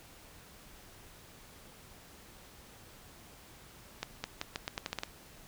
accelerating click train, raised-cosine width 0.2 ms, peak -17 dBFS, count 10, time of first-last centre 4.03-5.034 s, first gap 210 ms, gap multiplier 0.83, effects pink hiss -55 dBFS RMS until 5.47 s

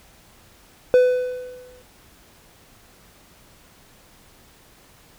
triangle tone with exponential decay, 501 Hz, B4, 25 cents sharp, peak -7 dBFS, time 0.94-1.82 s, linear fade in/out 0 ms, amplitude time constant 190 ms, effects pink hiss -52 dBFS RMS until 5.18 s

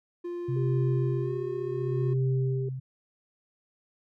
triangle tone with pitch glide, 349.2 to 360.9 Hz, F4 to F#4, 0 to -43 cents, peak -30 dBFS, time 0.24-2.14 s, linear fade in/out 10 ms, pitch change +57 cents, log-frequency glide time 1.2-1.31 s
sine tone with tremolo, 130.81 Hz, C3, in tune, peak -23 dBFS, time 0.48-2.8 s, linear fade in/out 10 ms, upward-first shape sine, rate 0.7 Hz, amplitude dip 85%
sine tone, 396.5 Hz, G4, 20 cents sharp, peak -33 dBFS, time 0.56-2.69 s, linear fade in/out 5 ms
effects none

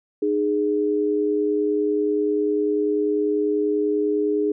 sine tone pair together, 305.2 / 415.3 Hz, D#4 / G#4, -33 / 0 cents, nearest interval perfect fourth, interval 533 cents, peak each -23 / -20 dBFS, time 0.22-4.52 s, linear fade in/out 5 ms, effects none

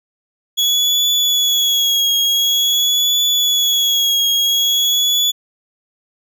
35% pulse tone with vibrato, 3364 Hz, G#7, 22 cents sharp, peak -11 dBFS, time 0.57-5.32 s, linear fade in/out 20 ms, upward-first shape triangle, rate 0.47 Hz, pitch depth 45 cents each way, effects none

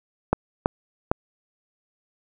clicks, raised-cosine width 1 ms, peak -4 dBFS, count 3, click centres 0.33 / 0.659 / 1.115 s, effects none

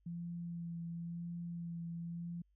sine tone with vibrato, 170 Hz, F3, 46 cents flat, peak -40 dBFS, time 0.06-2.42 s, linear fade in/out 5 ms, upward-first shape sine, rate 0.96 Hz, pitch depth 17 cents each way, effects added 50 Hz sine -70 dBFS peak until 2.55 s

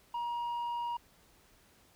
sine tone with tanh clipping, 950 Hz, A#5, 33 cents sharp, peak -34 dBFS, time 0.14-0.97 s, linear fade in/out 5 ms, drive 4 dB, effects pink hiss -64 dBFS RMS until 1.95 s

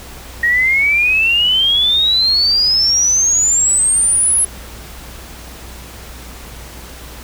sine exponential sweep, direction up, 1874 to 10810 Hz, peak -10 dBFS, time 0.43-4.45 s, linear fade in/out 5 ms, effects added 60 Hz sine -34 dBFS peak until 7.23 s + pink hiss -35 dBFS RMS until 7.23 s

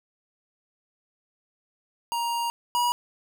square tone pair in turn, 940 / 965.3 Hz, A#5 / B5, +14 / -40 cents, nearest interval unison, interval 46 cents, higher second, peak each -26 / -22 dBFS, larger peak second, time 2.12-2.5 / 2.75-2.92 s, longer first, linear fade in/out 0 ms, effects none

